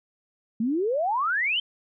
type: exponential sweep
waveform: sine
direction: up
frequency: 212.4 to 3172 Hz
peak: -22 dBFS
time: 0.6-1.6 s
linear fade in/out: 5 ms
effects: none